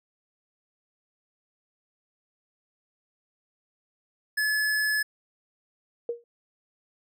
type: tone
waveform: square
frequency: 1714 Hz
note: A6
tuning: 46 cents flat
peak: -24 dBFS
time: 4.37-5.03 s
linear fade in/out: 10 ms
type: tone with exponential decay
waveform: sine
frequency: 472 Hz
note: A#4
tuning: 22 cents sharp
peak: -23 dBFS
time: 6.09-6.24 s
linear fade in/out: 2 ms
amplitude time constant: 32 ms
effects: none